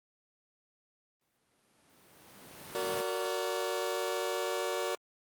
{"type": "noise with exponential growth", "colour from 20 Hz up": "pink", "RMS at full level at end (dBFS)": -38, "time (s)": [1.21, 3.01], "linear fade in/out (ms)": 1, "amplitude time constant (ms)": 390}
{"type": "chord", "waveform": "sawtooth", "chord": "Gb augmented", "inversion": "none", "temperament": "just", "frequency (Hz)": [370, 462.5, 578.1], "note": ["Gb4", "Bb4", "D5"], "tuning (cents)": [0, -14, -27], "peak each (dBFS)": -32, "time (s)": [2.75, 4.95], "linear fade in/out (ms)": 0}
{"effects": ["high-pass 150 Hz 12 dB/octave", "Opus 32 kbps"]}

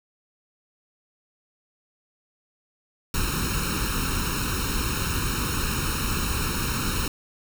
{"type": "noise with comb filter", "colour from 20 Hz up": "pink", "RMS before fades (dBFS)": -26, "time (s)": [3.14, 7.08], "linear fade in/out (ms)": 2, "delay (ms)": 0.74, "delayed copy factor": 0.95, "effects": []}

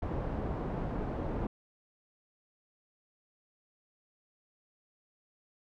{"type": "low-pass noise", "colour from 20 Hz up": "pink", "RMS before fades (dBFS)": -35, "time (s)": [0.02, 1.47], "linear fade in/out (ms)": 5, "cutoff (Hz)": 760, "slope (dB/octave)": 12, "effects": []}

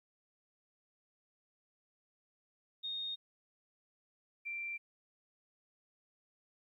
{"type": "tone pair in turn", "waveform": "sine", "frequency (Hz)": [3700, 2356], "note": ["A#7", "D7"], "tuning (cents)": [-14, 5], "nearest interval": "minor sixth", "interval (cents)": 781, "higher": "first", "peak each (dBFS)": [-37, -38], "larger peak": "first", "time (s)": [[2.83, 3.16], [4.45, 4.78]], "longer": "neither", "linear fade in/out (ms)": 20, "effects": ["13-bit"]}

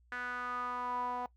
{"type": "tone with band-pass filter sweep", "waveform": "sawtooth", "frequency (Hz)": 246.9, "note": "B3", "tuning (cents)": 0, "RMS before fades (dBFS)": -38, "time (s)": [0.12, 1.26], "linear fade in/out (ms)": 0, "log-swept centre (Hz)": [1600, 850], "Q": 6.2, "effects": ["noise-tail reverb RT60 0.1 s tail -20 dB re dry", "added 60 Hz sine -63 dBFS peak until 1.36 s"]}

